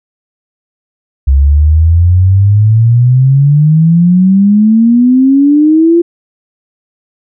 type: exponential sweep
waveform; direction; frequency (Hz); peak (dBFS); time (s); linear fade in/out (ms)
sine; up; 66.4 to 346.2; -3; 1.27-6.02; 10
effects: none